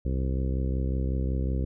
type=harmonic tone; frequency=65.41 Hz; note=C2; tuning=in tune; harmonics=1 / 2 / 3 / 4 / 5 / 6 / 7 / 8; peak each=-26 / -32 / -36 / -38 / -40 / -42 / -43 / -44 dBFS; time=0.05-1.65 s; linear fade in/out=5 ms; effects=none